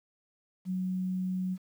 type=tone; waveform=sine; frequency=185 Hz; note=F#3; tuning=in tune; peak=-29 dBFS; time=0.65-1.58 s; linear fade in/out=50 ms; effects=10-bit